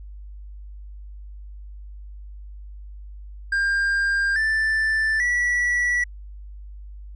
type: tone with pitch steps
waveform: triangle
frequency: 1600 / 1765.1 / 1947.2 Hz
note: G6 / A6 / B6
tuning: +35 / +5 / -25 cents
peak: -17 dBFS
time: 3.52-6.04 s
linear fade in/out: 5 ms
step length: 840 ms
effects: added 50 Hz sine -36 dBFS peak until 7.15 s + resampled to 22050 Hz